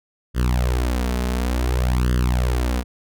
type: tone with flanger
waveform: sawtooth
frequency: 61.8 Hz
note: B1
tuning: 2 cents sharp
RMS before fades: -20 dBFS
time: 0.34-2.84 s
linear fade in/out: 50 ms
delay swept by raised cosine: 0.62 to 4.72 ms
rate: 0.56 Hz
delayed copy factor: +0.9
effects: none